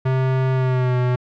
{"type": "tone with pitch glide", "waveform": "square", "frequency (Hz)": [130.81, 124.83], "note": ["C3", "B2"], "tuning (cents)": [0, 19], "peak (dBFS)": -17, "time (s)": [0.05, 1.16], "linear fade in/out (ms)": 10, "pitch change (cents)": -81, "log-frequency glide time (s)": [0.53, 0.98], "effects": ["low-pass 2000 Hz 12 dB/octave"]}